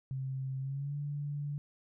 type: tone with pitch glide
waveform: sine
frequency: 132.9 to 144.93 Hz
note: C3 to D3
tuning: +27 to -23 cents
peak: -34 dBFS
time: 0.11-1.58 s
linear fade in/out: 0 ms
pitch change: +150 cents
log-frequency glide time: 0.59-0.96 s
effects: none